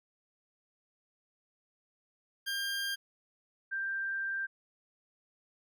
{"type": "tone pair in turn", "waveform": ["20% pulse", "sine"], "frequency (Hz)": [1600, 1578.9], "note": ["G6", "G6"], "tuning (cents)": [35, 12], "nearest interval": "unison", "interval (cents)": 23, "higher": "first", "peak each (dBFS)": [-28, -32], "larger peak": "first", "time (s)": [[2.46, 2.96], [3.71, 4.47]], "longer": "second", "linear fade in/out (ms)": 20, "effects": []}